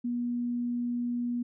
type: tone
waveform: sine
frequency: 241.3 Hz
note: B3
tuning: 40 cents flat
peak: -28 dBFS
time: 0.04-1.43 s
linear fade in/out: 10 ms
effects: none